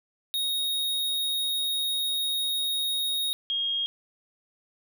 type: tone pair in turn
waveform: square / sine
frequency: 3749 / 3252 Hz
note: A#7 / G#7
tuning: +9 / -37 cents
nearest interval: major second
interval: 246 cents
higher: first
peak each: -26 / -25 dBFS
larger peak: second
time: 0.34-3.33 / 3.5-3.86 s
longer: first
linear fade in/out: 0 ms
effects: none